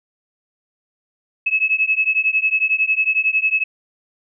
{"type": "beating tone pair", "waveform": "sine", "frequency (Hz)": [2580, 2591], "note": ["E7", "E7"], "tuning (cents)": [-38, -30], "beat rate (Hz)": 11, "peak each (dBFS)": -18, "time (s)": [1.46, 3.64], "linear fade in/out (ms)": 10, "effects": []}